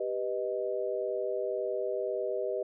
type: chord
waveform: sine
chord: G augmented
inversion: none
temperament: equal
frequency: 392 / 493.9 / 622.3 Hz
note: G4 / B4 / D#5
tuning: 0 / 0 / 0 cents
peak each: -34 dBFS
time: 0-2.63 s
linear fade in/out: 5 ms
effects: none

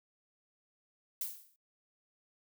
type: noise with exponential decay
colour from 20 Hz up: violet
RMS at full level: -34 dBFS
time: 1.21-1.56 s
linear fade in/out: 2 ms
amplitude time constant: 74 ms
effects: noise-tail reverb RT60 0.1 s tail -22 dB re dry

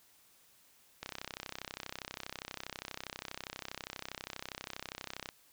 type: click train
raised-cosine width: 0.2 ms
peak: -22 dBFS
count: 139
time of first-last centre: 1.03-5.289 s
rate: 32.4 Hz
effects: white hiss -65 dBFS RMS until 5.52 s

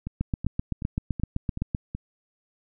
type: two click trains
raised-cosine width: 5 ms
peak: -19 / -13 dBFS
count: 6 / 13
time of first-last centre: 0.07-1.95 / 0.21-1.748 s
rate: 2.66 / 7.8 Hz
effects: none

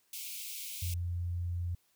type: high-pass noise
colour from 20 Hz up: white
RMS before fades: -42 dBFS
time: 0.13-0.94 s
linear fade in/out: 2 ms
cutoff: 2200 Hz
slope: 96 dB/octave
type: tone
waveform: sine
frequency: 87.31 Hz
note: F2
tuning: in tune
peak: -32 dBFS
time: 0.82-1.75 s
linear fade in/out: 5 ms
effects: white hiss -72 dBFS RMS until 1.95 s

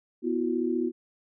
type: chord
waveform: sine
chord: B suspended fourth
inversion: none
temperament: equal with one note detuned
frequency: 246.9 / 329.6 / 364.5 Hz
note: B3 / E4 / F#4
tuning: 0 / 0 / -26 cents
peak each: -29 dBFS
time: 0.22-0.92 s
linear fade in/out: 50 ms
effects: none

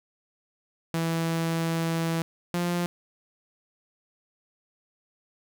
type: tone pair in turn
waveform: sawtooth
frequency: 164.81 / 174.61 Hz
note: E3 / F3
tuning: 0 / 0 cents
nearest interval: minor second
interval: 100 cents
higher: second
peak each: -21 dBFS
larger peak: neither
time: 0.94-2.22 / 2.54-2.86 s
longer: first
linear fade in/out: 0 ms
effects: none

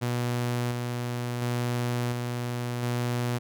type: tone with tremolo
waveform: sawtooth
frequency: 121.4 Hz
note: B2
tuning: 29 cents flat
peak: -22 dBFS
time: 0.01-3.39 s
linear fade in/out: 20 ms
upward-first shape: square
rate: 0.71 Hz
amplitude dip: 30%
effects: none

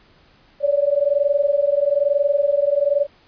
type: tone pair together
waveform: sine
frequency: 561 / 582.1 Hz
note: C#5 / D5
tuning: +21 / -15 cents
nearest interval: minor second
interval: 64 cents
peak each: -18 dBFS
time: 0.6-3.07 s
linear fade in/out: 50 ms
effects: pink hiss -54 dBFS RMS until 3.27 s + resampled to 11025 Hz

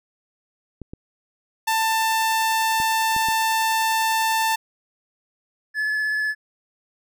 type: clicks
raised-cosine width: 3 ms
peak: -22 dBFS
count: 5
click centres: 0.817 / 0.935 / 2.801 / 3.164 / 3.286 s
type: tone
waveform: sawtooth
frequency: 890 Hz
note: A5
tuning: 20 cents sharp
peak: -15 dBFS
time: 1.67-4.56 s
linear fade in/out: 10 ms
type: tone with vibrato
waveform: triangle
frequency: 1719 Hz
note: A6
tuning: 41 cents flat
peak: -19 dBFS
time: 5.74-6.35 s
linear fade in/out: 50 ms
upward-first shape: triangle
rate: 16 Hz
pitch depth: 12 cents each way
effects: none

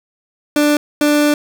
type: tone pair in turn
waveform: 30% pulse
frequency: 295.1 / 295.1 Hz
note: D4 / D4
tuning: +8 / +8 cents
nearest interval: unison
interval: 0 cents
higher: neither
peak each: -8 dBFS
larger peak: neither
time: 0.56-0.77 / 1.01-1.34 s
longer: second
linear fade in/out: 2 ms
effects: none

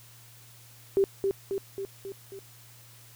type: tone with echo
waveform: sine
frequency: 392 Hz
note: G4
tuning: in tune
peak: -19 dBFS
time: 0.97-1.04 s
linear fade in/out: 0 ms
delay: 270 ms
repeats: 5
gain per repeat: -4 dB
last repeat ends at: 2.39 s
effects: added 117 Hz sine -54 dBFS peak until 3.15 s + white hiss -54 dBFS RMS until 3.15 s

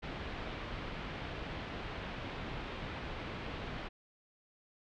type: low-pass noise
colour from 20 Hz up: pink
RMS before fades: -42 dBFS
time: 0.02-3.89 s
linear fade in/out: 20 ms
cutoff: 3500 Hz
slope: 24 dB/octave
effects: none

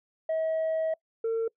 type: tone pair in turn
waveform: sine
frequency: 641 / 453.3 Hz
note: E5 / A#4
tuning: -49 / -48 cents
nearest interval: tritone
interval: 599 cents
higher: first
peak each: -23 dBFS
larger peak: neither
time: 0.29-0.94 / 1.24-1.48 s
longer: first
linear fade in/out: 5 ms
effects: noise-tail reverb RT60 0.1 s tail -25 dB re dry + tanh soft clip ceiling -24 dBFS

